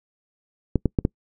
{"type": "clicks", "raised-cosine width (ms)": 3, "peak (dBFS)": -6, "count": 4, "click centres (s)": [0.757, 0.857, 0.988, 1.051], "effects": ["noise-tail reverb RT60 0.1 s tail -26 dB re dry"]}